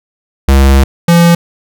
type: tone pair in turn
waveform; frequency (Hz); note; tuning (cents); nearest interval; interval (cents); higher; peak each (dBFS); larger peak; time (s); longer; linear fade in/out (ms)
square; 67.9 / 170.66; C#2 / F3; -35 / -40; octave + major third; 1595; second; -4; neither; 0.48-0.84 / 1.08-1.35; first; 5
effects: none